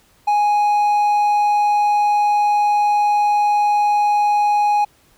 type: tone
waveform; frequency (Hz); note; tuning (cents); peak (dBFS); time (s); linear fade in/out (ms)
triangle; 830; G#5; -1; -11; 0.27-4.85; 10
effects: pink hiss -55 dBFS RMS until 5.17 s